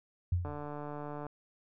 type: tone with exponential decay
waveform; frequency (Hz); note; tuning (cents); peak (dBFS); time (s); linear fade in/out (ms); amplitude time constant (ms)
sine; 88.5; F2; +23; -24; 0.32-0.7; 5; 82
type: click train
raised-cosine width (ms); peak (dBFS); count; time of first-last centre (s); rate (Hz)
1; -28; 121; 0.45-1.266; 147
effects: none